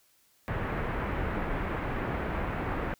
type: low-pass noise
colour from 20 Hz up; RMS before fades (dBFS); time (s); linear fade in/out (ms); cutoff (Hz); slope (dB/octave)
pink; -32; 0.48-2.94; 0; 2100; 24
effects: white hiss -66 dBFS RMS until 2.99 s